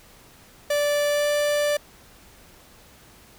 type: tone with pitch glide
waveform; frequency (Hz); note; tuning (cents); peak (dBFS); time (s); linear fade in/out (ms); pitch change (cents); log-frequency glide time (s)
45% pulse; 584 to 587.4; D5 to D5; -10 to 0; -20; 0.7-1.77; 5; +10; 1.1-1.28
effects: pink hiss -51 dBFS RMS until 3.38 s